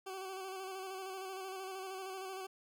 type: tone with vibrato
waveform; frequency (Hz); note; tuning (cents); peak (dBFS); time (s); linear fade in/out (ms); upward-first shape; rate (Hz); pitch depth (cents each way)
20% pulse; 380; F#4; +46; -37; 0.06-2.47; 10; square; 13; 29
effects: none